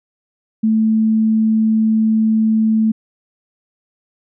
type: tone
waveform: sine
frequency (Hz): 220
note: A3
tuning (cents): 0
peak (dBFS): -11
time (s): 0.63-2.92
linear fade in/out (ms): 10
effects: none